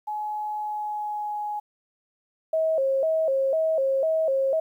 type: tone with pitch glide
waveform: sine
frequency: 846 to 836.8 Hz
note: G#5 to G#5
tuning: +32 to +13 cents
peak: -27 dBFS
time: 0.07-1.6 s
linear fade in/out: 10 ms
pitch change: -19 cents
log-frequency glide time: 0.58-1.38 s
type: tone with vibrato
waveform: sine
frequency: 587 Hz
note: D5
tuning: 1 cent flat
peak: -20 dBFS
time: 2.53-4.6 s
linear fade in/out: 5 ms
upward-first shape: square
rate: 2 Hz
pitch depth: 150 cents each way
effects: 10-bit